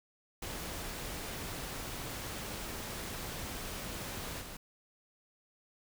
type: noise with level steps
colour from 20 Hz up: pink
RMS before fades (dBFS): -41 / -46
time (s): 0.42-4.57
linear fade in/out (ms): 5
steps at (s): 4.4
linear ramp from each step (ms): 20
effects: none